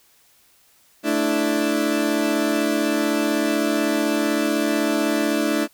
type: chord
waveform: 30% pulse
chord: A suspended fourth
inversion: none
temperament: equal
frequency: 220 / 293.7 / 329.6 Hz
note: A3 / D4 / E4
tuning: 0 / 0 / 0 cents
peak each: -23 / -19 / -21 dBFS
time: 1.03-5.68 s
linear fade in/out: 50 ms
effects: white hiss -57 dBFS RMS until 5.73 s